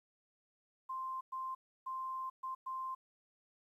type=tone bursts at uneven times; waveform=sine; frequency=1046.5 Hz; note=C6; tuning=in tune; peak=-38 dBFS; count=5; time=0.89-1.21 / 1.32-1.55 / 1.86-2.3 / 2.43-2.55 / 2.66-2.95 s; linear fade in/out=10 ms; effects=12-bit